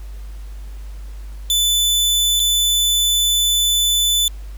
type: tone with dropouts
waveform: sawtooth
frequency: 3500 Hz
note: A7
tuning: 10 cents flat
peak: -11 dBFS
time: 1.5-4.28 s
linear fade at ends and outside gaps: 1 ms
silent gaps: 2.396-2.4 s
effects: added 50 Hz sine -29 dBFS peak until 4.57 s + pink hiss -49 dBFS RMS until 4.57 s